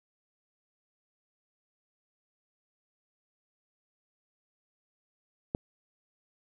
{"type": "click", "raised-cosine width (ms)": 2, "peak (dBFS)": -16, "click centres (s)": 5.549, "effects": []}